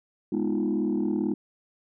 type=chord; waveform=sine; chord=F half-diminished seventh; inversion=first; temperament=equal; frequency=207.7 / 246.9 / 311.1 / 349.2 Hz; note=Ab3 / Cb4 / Eb4 / F4; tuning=0 / 0 / 0 / 0 cents; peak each=-27 / -29 / -27 / -29 dBFS; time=0.32-1.34 s; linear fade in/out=5 ms; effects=tanh soft clip ceiling -18 dBFS